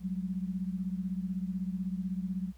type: beating tone pair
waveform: sine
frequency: 182.9 / 198.9 Hz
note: F#3 / G3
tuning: -20 / +25 cents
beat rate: 16 Hz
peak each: -33 / -37 dBFS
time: 0-2.53 s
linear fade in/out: 50 ms
effects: added 60 Hz sine -52 dBFS peak until 2.57 s + pink hiss -66 dBFS RMS until 2.57 s